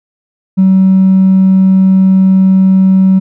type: tone with hard clipping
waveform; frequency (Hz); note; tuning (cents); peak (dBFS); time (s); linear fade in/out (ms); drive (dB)
sine; 189.7; F#3; +43; -4; 0.57-3.2; 20; 1
effects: none